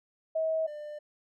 sine / triangle tone pair in turn, 640 / 597.1 Hz, D#5 / D5, +49 / +29 cents, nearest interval minor second, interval 120 cents, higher first, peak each -26 / -36 dBFS, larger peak first, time 0.35-0.67 / 0.67-0.99 s, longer neither, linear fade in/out 10 ms, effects none

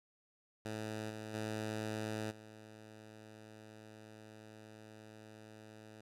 10% pulse tone with level steps, 108.5 Hz, A2, 24 cents flat, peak -32 / -36 / -30 / -45 dBFS, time 0.65-6.01 s, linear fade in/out 5 ms, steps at 1.09 / 1.33 / 2.3 s, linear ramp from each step 20 ms, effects low-pass 11000 Hz 12 dB/octave

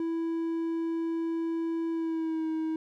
triangle tone with pitch glide, 330 to 318.2 Hz, E4 to D#4, +2 to +39 cents, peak -26 dBFS, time 0-2.76 s, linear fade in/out 2 ms, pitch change -63 cents, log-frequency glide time 1.91-2.48 s, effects none

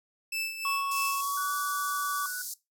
sawtooth tone with tremolo, 2637 Hz, E7, in tune, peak -26 dBFS, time 0.32-1.21 s, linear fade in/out 5 ms, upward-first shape sine, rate 3.2 Hz, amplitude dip 65%
triangle tone with pitch glide, 1108.7 to 1149.1 Hz, C#6 to D6, 0 to -38 cents, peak -27 dBFS, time 0.65-2.26 s, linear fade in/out 2 ms, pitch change +62 cents, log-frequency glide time 1.16-1.54 s
white band-pass noise, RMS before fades -38 dBFS, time 0.91-2.54 s, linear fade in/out 5 ms, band 4500 to 15000 Hz, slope 48 dB/octave
sine tone, 1480 Hz, F#6, in tune, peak -35 dBFS, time 1.37-2.42 s, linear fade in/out 5 ms
effects noise-tail reverb RT60 0.2 s tail -19 dB re dry

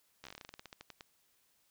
slowing click train, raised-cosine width 0.2 ms, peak -30 dBFS, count 18, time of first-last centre 0.24-1.009 s, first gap 13 ms, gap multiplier 1.14, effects white hiss -73 dBFS RMS until 1.7 s

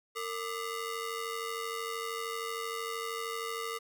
sawtooth ring-modulated tone, 823 Hz, G#5, 16 cents flat, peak -28 dBFS, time 0.15-3.79 s, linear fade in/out 20 ms, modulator 365 Hz, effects 11-bit

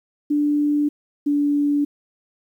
sine tone pair in turn, 293.7 / 289.5 Hz, D4 / D4, 0 / -25 cents, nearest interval unison, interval 25 cents, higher first, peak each -16 dBFS, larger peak neither, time 0.3-0.89 / 1.26-1.85 s, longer neither, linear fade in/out 10 ms, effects 9-bit

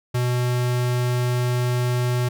square tone, 123.47 Hz, B2, in tune, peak -20 dBFS, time 0.14-2.29 s, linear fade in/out 10 ms, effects none

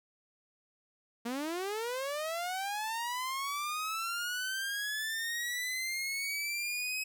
sawtooth linear sweep, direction up, 227.4 to 2554 Hz, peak -30 dBFS, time 1.25-7.04 s, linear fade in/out 10 ms, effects none

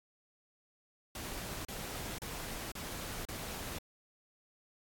pink noise bursts, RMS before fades -42 dBFS, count 5, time 1.15-3.786 s, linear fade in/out 2 ms, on 500 ms, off 34 ms, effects AAC 64 kbps

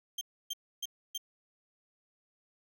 30% pulse tone bursts, 3171 Hz, G7, 19 cents sharp, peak -31 dBFS, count 4, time 0.18-1.178 s, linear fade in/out 5 ms, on 32 ms, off 290 ms, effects none

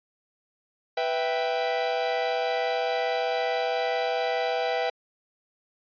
45% pulse chord, E minor, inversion second, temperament equal, 493.9 / 659.3 / 784 Hz, B4 / E5 / G5, 0 / 0 / 0 cents, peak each -29 dBFS, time 0.97-4.9 s, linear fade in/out 5 ms, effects resampled to 11025 Hz

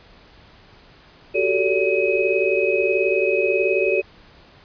sine tone cluster, 371.4 / 389.9 / 442.6 / 574 / 2535 Hz, F#4 / G4 / A4 / D5 / D#7, +7 / -9 / +10 / -40 / +32 cents, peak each -23 dBFS, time 1.34-4.02 s, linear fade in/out 20 ms, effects pink hiss -49 dBFS RMS until 4.64 s + resampled to 11025 Hz

